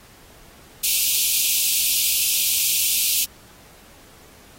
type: high-pass noise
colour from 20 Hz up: white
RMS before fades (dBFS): -20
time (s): 0.83-3.25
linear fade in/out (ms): 10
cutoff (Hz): 2400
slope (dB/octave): 96
effects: pink hiss -49 dBFS RMS until 4.58 s + AAC 48 kbps